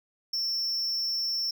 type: tone with amplitude modulation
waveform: triangle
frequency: 5410 Hz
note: E8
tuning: 44 cents sharp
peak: -23 dBFS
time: 0.33-1.51 s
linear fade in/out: 5 ms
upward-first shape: sine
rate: 239 Hz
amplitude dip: 60%
effects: none